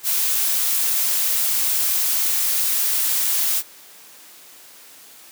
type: noise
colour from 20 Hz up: blue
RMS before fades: -20 dBFS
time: 0.03-3.63 s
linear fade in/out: 50 ms
effects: white hiss -45 dBFS RMS until 5.31 s + high-pass 200 Hz 12 dB/octave